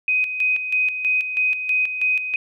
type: tone with tremolo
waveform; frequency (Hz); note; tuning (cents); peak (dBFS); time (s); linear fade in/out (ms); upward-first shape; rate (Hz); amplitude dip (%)
sine; 2509; D#7; +14; -16; 0.08-2.36; 2; square; 3.1; 60
effects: none